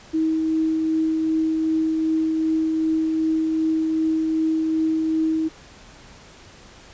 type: tone with tremolo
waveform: sine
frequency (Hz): 318.5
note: D#4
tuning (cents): +41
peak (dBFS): -17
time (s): 0.13-5.49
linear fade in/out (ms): 20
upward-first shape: triangle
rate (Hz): 2.6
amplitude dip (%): 25
effects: pink hiss -46 dBFS RMS until 6.93 s + resampled to 16000 Hz